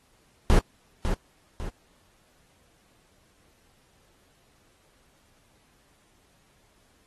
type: noise with echo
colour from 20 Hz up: brown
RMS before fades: -17 dBFS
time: 0.5-0.59 s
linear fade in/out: 0 ms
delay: 550 ms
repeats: 2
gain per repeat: -8 dB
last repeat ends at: 1.69 s
effects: pink hiss -64 dBFS RMS until 7.06 s + AAC 32 kbps